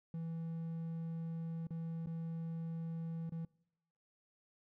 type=tone with dropouts; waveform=triangle; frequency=164.6 Hz; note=E3; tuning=2 cents flat; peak=-37 dBFS; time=0.14-3.45 s; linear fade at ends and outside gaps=2 ms; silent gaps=1.67-1.706 / 2.06-2.07 / 3.295-3.321 s; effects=noise-tail reverb RT60 0.8 s tail -24 dB re dry